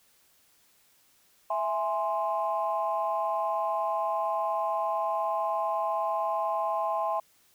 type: chord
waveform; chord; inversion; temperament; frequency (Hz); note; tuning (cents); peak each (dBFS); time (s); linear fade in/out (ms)
sine; E augmented; none; equal; 659.3 / 830.6 / 1046.5; E5 / G#5 / B#5; 0 / 0 / 0; -30; 1.5-7.2; 5
effects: tanh soft clip ceiling -17 dBFS + white hiss -64 dBFS RMS until 7.54 s